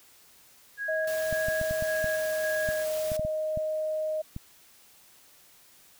sine tone with tremolo, 1651 Hz, G#6, 11 cents flat, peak -30 dBFS, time 0.77-2.86 s, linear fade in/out 50 ms, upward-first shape square, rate 1.8 Hz, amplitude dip 45%
sine tone with pitch glide, 633 to 622.1 Hz, D#5 to D#5, +30 to 0 cents, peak -27 dBFS, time 0.88-4.22 s, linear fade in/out 10 ms, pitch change -30 cents, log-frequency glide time 1.64-2.79 s
white noise, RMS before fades -40 dBFS, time 1.07-3.17 s, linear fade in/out 5 ms
clicks, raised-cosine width 5 ms, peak -23 dBFS, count 12, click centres 1.327 / 1.485 / 1.614 / 1.71 / 1.824 / 2.043 / 2.689 / 3.118 / 3.195 / 3.25 / 3.574 / 4.364 s
effects white hiss -57 dBFS RMS until 5.99 s

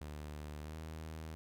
sawtooth tone with pitch glide, 75 to 79.28 Hz, D2 to D#2, +37 to +33 cents, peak -40 dBFS, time 0.01-1.35 s, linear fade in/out 0 ms, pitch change +96 cents, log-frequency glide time 0.62-0.77 s, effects none

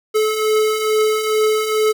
square beating tone pair, 430 / 432.3 Hz, A4 / A4, -40 / -31 cents, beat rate 2.3 Hz, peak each -23 / -16 dBFS, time 0.14-1.93 s, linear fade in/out 20 ms, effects none

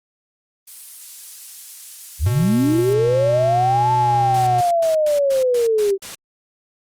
violet noise, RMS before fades -31 dBFS, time 0.67-2.94 s, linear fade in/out 10 ms
sine linear two-way sweep, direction up then down, 59 to 880 to 382.2 Hz, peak -14 dBFS, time 2.19-5.98 s, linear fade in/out 50 ms, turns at 3.92 s
square tone, 122.5 Hz, B2, 14 cents flat, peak -22 dBFS, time 2.26-4.61 s, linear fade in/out 5 ms
white noise bursts, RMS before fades -32 dBFS, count 8, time 4.34-6.15 s, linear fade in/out 5 ms, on 130 ms, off 110 ms
effects low-pass 11000 Hz 12 dB/octave + Opus 32 kbps

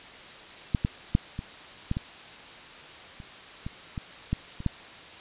clicks, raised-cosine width 5 ms, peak -10 / -12 / -7 / -20 / -14 / -17 / -30 / -21 / -20 / -13 / -25 / -12 dBFS, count 12, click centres 0.748 / 0.849 / 1.151 / 1.391 / 1.914 / 1.969 / 3.202 / 3.665 / 3.978 / 4.33 / 4.604 / 4.663 s, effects white hiss -45 dBFS RMS until 5.2 s + resampled to 8000 Hz

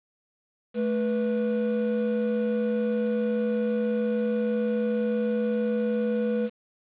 triangle tone pair together, 218 / 488.9 Hz, A3 / B4, -16 / -18 cents, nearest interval octave + major second, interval 1398 cents, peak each -24 dBFS, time 0.74-6.5 s, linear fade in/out 50 ms, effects resampled to 8000 Hz + 8-bit

